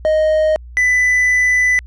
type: tone pair in turn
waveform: triangle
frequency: 622.3 / 1994 Hz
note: D#5 / B6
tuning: 0 / +16 cents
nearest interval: octave + minor sixth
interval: 2016 cents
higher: second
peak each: -9 dBFS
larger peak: neither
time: 0.05-0.56 / 0.77-1.79 s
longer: second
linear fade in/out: 0 ms
effects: added 60 Hz sine -32 dBFS peak until 1.86 s + resampled to 22050 Hz